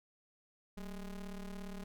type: ring-modulated tone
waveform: square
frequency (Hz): 103.83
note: G#2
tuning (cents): 0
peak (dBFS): -40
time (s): 0.77-1.84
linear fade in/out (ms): 5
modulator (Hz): 85.2
effects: none